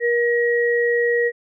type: tone pair together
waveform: sine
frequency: 475 / 1900 Hz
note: A#4 / A#6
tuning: +33 / +33 cents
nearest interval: 2 octaves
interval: 2400 cents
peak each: -17 / -21 dBFS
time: 0-1.32 s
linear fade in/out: 50 ms
effects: none